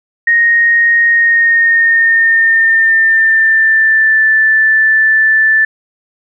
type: tone with pitch glide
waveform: sine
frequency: 1864.7 to 1760 Hz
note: A#6 to A6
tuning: 0 to 0 cents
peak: -6 dBFS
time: 0.27-5.65 s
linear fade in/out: 5 ms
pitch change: -100 cents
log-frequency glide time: 1.07-4.23 s
effects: none